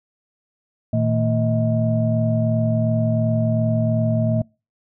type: tone cluster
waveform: sine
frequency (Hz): 115.5 / 158.3 / 225.3 / 633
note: A#2 / D#3 / A3 / D#5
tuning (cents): -16 / +30 / +41 / +30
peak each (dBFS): -19 / -26 / -21 / -24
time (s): 0.93-4.42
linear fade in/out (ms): 5
effects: noise-tail reverb RT60 0.3 s tail -26 dB re dry + tanh soft clip ceiling -6 dBFS